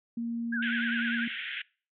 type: tone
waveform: sine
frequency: 233.1 Hz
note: A#3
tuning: in tune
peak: -30 dBFS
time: 0.17-1.28 s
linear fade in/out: 5 ms
type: tone with vibrato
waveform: sine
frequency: 1560 Hz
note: G6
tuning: 9 cents flat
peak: -30 dBFS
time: 0.52-1.25 s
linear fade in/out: 10 ms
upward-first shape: triangle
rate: 10 Hz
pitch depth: 160 cents each way
type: band-pass noise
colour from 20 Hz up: pink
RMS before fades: -37 dBFS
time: 0.62-1.62 s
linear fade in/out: 5 ms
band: 1500 to 3400 Hz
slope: 96 dB/octave
effects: noise-tail reverb RT60 0.4 s tail -24 dB re dry